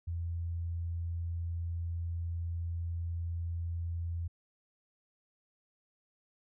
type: tone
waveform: sine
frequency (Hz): 84.7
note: E2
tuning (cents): +48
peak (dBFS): -33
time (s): 0.07-4.28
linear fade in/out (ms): 10
effects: none